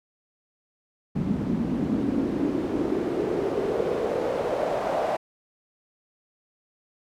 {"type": "noise with band-pass filter sweep", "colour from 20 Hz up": "pink", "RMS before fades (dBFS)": -26, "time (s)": [1.15, 5.17], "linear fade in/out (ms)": 10, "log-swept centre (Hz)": [200, 670], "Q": 3.5, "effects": []}